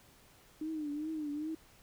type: tone with vibrato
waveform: sine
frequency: 304 Hz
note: D#4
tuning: 40 cents flat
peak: -35 dBFS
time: 0.61-1.55 s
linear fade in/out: 5 ms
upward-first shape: triangle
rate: 2.5 Hz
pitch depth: 100 cents each way
effects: pink hiss -62 dBFS RMS until 1.82 s